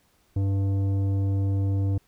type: tone with tanh clipping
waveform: sine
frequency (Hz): 98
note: G2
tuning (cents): 0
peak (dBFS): -23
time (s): 0.36-1.98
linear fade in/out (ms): 5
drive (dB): 11
effects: pink hiss -65 dBFS RMS until 2.07 s

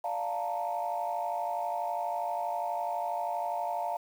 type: chord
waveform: sine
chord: Bb major seventh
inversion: first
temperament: equal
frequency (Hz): 587.3 / 698.5 / 880 / 932.3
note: D5 / F5 / A5 / Bb5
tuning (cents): 0 / 0 / 0 / 0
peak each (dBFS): -38 / -32 / -35 / -37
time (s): 0.04-3.97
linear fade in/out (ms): 5
effects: tanh soft clip ceiling -22 dBFS + 9-bit

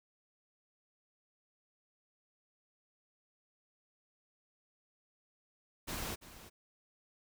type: noise with echo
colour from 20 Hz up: pink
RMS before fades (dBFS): -40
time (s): 5.87-6.16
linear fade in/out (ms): 20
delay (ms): 340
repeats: 1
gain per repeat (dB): -14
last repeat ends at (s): 6.5
effects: none

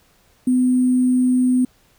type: tone with sample-and-hold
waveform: sine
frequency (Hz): 252.4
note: B3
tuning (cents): +38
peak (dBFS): -13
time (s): 0.47-1.65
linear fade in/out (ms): 5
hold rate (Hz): 8820
effects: pink hiss -57 dBFS RMS until 1.98 s

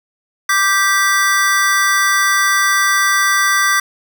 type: chord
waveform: square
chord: G major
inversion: second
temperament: just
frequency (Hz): 1176 / 1568 / 1960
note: D6 / G6 / B6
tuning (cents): +2 / 0 / -14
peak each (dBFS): -17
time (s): 0.49-3.8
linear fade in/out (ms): 5
effects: none

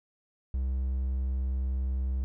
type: tone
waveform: triangle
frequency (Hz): 65.1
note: C2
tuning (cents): -8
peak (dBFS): -25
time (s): 0.54-2.24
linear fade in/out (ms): 0
effects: none

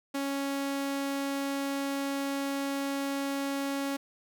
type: tone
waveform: sawtooth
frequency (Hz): 277.2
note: C#4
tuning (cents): 0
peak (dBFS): -26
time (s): 0.14-3.97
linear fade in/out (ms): 10
effects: none

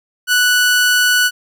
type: tone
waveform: sawtooth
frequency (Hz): 1480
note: F#6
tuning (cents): 0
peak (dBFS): -7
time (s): 0.27-1.31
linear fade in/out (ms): 50
effects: none

